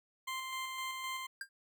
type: tone with tremolo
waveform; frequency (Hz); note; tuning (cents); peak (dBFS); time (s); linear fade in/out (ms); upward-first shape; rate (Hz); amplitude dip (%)
20% pulse; 1046.5; C6; 0; -32; 0.27-1.27; 10; square; 3.9; 30
type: tone with exponential decay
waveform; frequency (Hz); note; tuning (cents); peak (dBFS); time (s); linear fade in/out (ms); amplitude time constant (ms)
square; 1600; G6; +35; -36; 1.41-1.49; 2; 17
effects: none